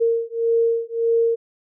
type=beating tone pair; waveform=sine; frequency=460 / 461.7 Hz; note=A#4 / A#4; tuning=-23 / -17 cents; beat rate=1.7 Hz; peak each=-20 dBFS; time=0-1.36 s; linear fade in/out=20 ms; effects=none